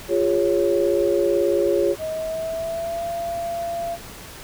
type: chord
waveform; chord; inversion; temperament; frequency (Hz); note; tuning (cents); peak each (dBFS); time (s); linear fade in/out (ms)
sine; Db major; first; equal with one note detuned; 349.2 / 407.5 / 554.4; F4 / Ab4 / Db5; 0 / -33 / 0; -21; 0.08-1.96; 50
type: tone with pitch glide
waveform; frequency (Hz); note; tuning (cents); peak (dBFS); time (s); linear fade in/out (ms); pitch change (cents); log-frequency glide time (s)
sine; 632 to 681.3; D#5 to F5; +27 to -43; -24; 1.98-3.98; 50; +130; 2.11-3.06
effects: pink hiss -39 dBFS RMS until 4.43 s